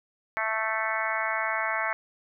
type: harmonic tone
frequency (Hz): 220.3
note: A3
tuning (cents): +2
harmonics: 3 / 4 / 5 / 6 / 7 / 8 / 9 / 10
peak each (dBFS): -34 / -34 / -34 / -34 / -34 / -34 / -34 / -34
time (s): 0.37-1.93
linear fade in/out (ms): 0
effects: none